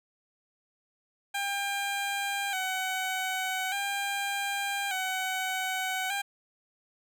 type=tone with vibrato; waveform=15% pulse; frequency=775 Hz; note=G5; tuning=20 cents flat; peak=-23 dBFS; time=1.34-6.22 s; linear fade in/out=10 ms; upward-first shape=square; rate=0.42 Hz; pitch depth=54 cents each way; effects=none